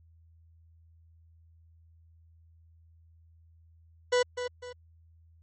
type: tone with echo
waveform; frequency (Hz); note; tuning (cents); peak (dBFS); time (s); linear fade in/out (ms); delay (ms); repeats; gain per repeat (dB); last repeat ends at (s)
40% pulse; 493.9; B4; 0; -21; 4.12-4.23; 10; 250; 2; -9; 4.73
effects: added 82 Hz sine -56 dBFS peak until 5.42 s + MP3 32 kbps